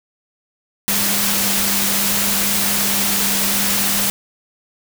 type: tone in noise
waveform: sine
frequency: 200 Hz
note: G3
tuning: 35 cents sharp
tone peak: -26 dBFS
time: 0.88-4.1 s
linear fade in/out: 0 ms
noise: white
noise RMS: -18 dBFS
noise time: 0.88-4.1 s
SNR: -11 dB
effects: none